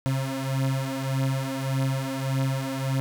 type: beating tone pair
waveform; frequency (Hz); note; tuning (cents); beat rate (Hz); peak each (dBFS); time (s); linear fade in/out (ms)
35% pulse; 133.3 / 135; C3 / C#3; +33 / -45; 1.7; -25 / -27; 0.06-3; 0
effects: none